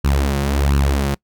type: tone with flanger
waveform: sawtooth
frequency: 69.7 Hz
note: C#2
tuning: 10 cents sharp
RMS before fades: -17 dBFS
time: 0.04-1.15 s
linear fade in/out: 10 ms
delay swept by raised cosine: 0.7 to 5.6 ms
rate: 1.4 Hz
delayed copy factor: +0.7
effects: noise-tail reverb RT60 0.1 s tail -24 dB re dry